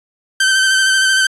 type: tone with vibrato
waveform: sawtooth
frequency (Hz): 1547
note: G6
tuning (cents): -23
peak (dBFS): -7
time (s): 0.4-1.27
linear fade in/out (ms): 5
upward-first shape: square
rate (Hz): 13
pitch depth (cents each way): 19
effects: resampled to 24000 Hz